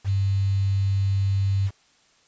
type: tone with quantisation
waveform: sine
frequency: 98 Hz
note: G2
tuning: in tune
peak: -19 dBFS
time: 0.04-1.71 s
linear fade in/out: 50 ms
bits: 7
effects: white hiss -60 dBFS RMS until 2.27 s + resampled to 16000 Hz